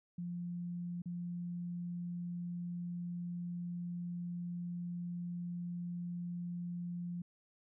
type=tone with dropouts; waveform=sine; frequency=174.61 Hz; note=F3; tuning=in tune; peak=-38 dBFS; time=0.18-7.22 s; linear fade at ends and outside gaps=5 ms; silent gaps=1.02-1.057 s; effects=none